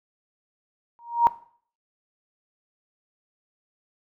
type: tone with exponential growth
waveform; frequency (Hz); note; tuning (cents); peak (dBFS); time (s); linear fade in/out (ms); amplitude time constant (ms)
sine; 941; A#5; +16; -10; 0.99-1.27; 0; 59
effects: noise-tail reverb RT60 0.5 s tail -17 dB re dry